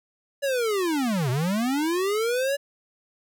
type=linear two-way sweep; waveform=square; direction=down then up; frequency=573 to 119.3 to 573 Hz; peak=-23 dBFS; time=0.42-2.57 s; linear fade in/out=20 ms; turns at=1.3 s; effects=none